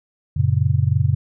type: chord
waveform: sine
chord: F# major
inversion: none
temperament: just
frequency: 92.5 / 115.62 / 138.75 Hz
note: F#2 / A#2 / C#3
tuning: 0 / -14 / +2 cents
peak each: -19 dBFS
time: 0.36-1.15 s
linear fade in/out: 10 ms
effects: none